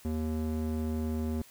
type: tone with band-pass filter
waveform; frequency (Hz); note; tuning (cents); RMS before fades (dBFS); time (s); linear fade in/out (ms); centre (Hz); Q
square; 78.1; D#2; +7; -32; 0.05-1.42; 0; 230; 1.1
effects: white hiss -56 dBFS RMS until 1.5 s